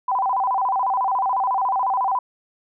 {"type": "tone with vibrato", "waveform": "sine", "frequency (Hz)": 880, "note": "A5", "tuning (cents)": 0, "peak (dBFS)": -18, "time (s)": [0.08, 2.19], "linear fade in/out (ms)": 5, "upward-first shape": "square", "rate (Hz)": 14, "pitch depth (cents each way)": 220, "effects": []}